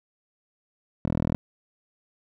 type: tone with band-pass filter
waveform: 10% pulse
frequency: 40.58 Hz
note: E1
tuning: 26 cents flat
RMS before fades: -27 dBFS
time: 1.05-1.35 s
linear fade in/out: 0 ms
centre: 220 Hz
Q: 0.58
effects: none